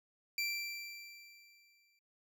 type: tone with exponential decay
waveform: 25% pulse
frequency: 2349 Hz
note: D7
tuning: in tune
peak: -29 dBFS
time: 0.38-1.99 s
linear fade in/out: 2 ms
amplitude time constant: 350 ms
effects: noise-tail reverb RT60 0.1 s tail -25 dB re dry